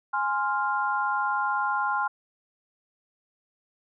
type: chord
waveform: sine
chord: F minor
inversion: first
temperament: equal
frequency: 830.6 / 1046.5 / 1396.9 Hz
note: Ab5 / C6 / F6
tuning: 0 / 0 / 0 cents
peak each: -28 dBFS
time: 0.13-2.08 s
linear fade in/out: 10 ms
effects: none